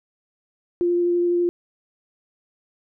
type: tone with vibrato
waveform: sine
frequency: 349.2 Hz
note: F4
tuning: in tune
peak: -17 dBFS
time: 0.81-1.49 s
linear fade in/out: 0 ms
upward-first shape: sine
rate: 12 Hz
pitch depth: 9 cents each way
effects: none